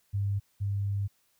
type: tone pair in turn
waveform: sine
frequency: 100 / 100 Hz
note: G2 / G2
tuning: +35 / +35 cents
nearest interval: unison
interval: 0 cents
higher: neither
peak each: -26 / -27 dBFS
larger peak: first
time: 0.13-0.4 / 0.6-1.08 s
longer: second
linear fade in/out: 20 ms
effects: white hiss -70 dBFS RMS until 1.39 s